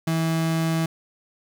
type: tone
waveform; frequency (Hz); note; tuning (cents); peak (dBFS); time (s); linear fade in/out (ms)
35% pulse; 162.8; E3; -21; -19; 0.07-0.86; 5
effects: none